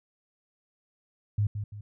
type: tone with echo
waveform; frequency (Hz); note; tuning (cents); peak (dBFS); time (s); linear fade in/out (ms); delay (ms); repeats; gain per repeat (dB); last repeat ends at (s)
sine; 103.83; G#2; 0; -22; 1.38-1.47; 5; 170; 2; -8; 1.81
effects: none